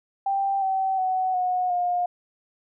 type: tone with pitch steps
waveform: sine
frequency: 786 / 766.7 / 747.9 / 729.6 / 711.7 Hz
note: G5 / G5 / F#5 / F#5 / F5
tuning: +4 / -39 / +18 / -24 / +33 cents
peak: -21 dBFS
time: 0.26-2.06 s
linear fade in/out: 5 ms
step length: 360 ms
effects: none